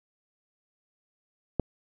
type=click; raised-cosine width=2 ms; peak=-11 dBFS; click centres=1.597 s; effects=none